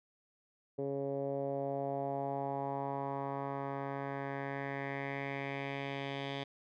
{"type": "tone with low-pass filter sweep", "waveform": "10% pulse", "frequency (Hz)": 138.59, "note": "C#3", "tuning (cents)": 0, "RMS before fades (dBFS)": -38, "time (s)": [0.78, 6.44], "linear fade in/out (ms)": 10, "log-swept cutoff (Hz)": [460, 3300], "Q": 3, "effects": []}